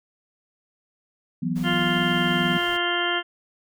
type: chord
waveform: sine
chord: E suspended second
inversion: none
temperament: equal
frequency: 164.81 / 185 / 246.9 Hz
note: E3 / F#3 / B3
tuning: 0 / 0 / 0 cents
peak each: -27 dBFS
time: 1.42-2.58 s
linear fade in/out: 10 ms
type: noise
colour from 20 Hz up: pink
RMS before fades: -43 dBFS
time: 1.55-2.78 s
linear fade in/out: 20 ms
type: harmonic tone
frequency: 349.2 Hz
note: F4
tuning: in tune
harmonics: 1 / 2 / 3 / 4 / 5 / 6 / 8 / 9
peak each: -29 / -30 / -32 / -28 / -29 / -32 / -32 / -28 dBFS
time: 1.63-3.23 s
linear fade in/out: 50 ms
effects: none